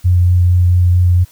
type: tone with vibrato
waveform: sine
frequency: 89.2 Hz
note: F2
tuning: 37 cents sharp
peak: -7 dBFS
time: 0.04-1.25 s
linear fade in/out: 20 ms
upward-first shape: sine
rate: 4.4 Hz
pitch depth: 12 cents each way
effects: white hiss -47 dBFS RMS until 1.31 s